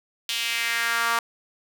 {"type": "tone with high-pass filter sweep", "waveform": "sawtooth", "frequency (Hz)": 232.4, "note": "A#3", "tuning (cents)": -5, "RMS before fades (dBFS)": -25, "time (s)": [0.29, 1.19], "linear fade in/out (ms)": 2, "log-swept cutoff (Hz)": [3200, 1100], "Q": 2.5, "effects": []}